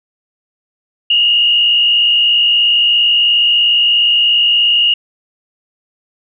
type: tone with frequency modulation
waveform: sine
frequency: 2861 Hz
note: F7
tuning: 41 cents sharp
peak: -8 dBFS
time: 1.1-4.94 s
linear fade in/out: 5 ms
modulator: 58.5 Hz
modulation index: 1.2
effects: none